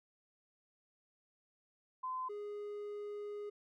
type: tone pair in turn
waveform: sine / triangle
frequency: 1026 / 413.7 Hz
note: C6 / G#4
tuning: -34 / -7 cents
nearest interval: octave + major third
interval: 1573 cents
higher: first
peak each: -37 / -39 dBFS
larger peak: first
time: 2.03-2.29 / 2.29-3.5 s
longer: second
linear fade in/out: 10 ms
effects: none